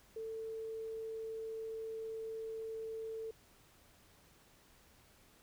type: tone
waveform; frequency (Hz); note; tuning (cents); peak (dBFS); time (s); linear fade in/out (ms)
sine; 445.5; A4; +22; -40; 0.16-3.31; 5
effects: pink hiss -65 dBFS RMS until 5.42 s